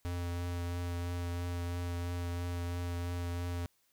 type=tone with vibrato; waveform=square; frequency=87.31 Hz; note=F2; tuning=in tune; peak=-35 dBFS; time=0.05-3.66 s; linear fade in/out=0 ms; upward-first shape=triangle; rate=3 Hz; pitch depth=15 cents each way; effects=white hiss -73 dBFS RMS until 3.92 s